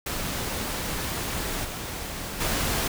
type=noise with level steps; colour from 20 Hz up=pink; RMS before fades=-30 / -34 / -26 dBFS; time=0.06-2.88 s; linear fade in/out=5 ms; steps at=1.64 / 2.4 s; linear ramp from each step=10 ms; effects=none